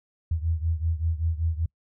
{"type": "beating tone pair", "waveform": "sine", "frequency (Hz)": [80.3, 85.5], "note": ["E2", "F2"], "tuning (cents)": [-45, -36], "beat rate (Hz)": 5.2, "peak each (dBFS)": [-25, -28], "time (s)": [0.31, 1.66], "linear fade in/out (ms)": 5, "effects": ["noise-tail reverb RT60 0.1 s tail -26 dB re dry"]}